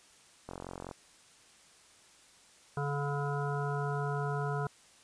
click train, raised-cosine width 1 ms, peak -27 dBFS, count 20, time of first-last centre 0.49-0.912 s, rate 45 Hz
harmonic tone, 142.9 Hz, D3, 47 cents flat, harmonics 1 / 3 / 5 / 7 / 9 / 10, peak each -33 / -38 / -40 / -41 / -43 / -43 dBFS, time 2.77-4.67 s, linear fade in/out 2 ms
effects white hiss -60 dBFS RMS until 5.03 s + resampled to 22050 Hz

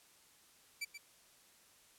sawtooth tone with echo, 2324 Hz, D7, 19 cents flat, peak -34 dBFS, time 0.81-0.85 s, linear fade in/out 10 ms, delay 130 ms, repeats 1, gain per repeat -9 dB, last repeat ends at 0.98 s, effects white hiss -65 dBFS RMS until 1.98 s + low-pass 12000 Hz 12 dB/octave

